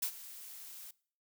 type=noise with ADSR envelope; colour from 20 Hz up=blue; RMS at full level=-32 dBFS; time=0.02-0.91 s; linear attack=10 ms; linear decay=77 ms; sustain=-17 dB; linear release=5 ms; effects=noise-tail reverb RT60 0.5 s tail -22 dB re dry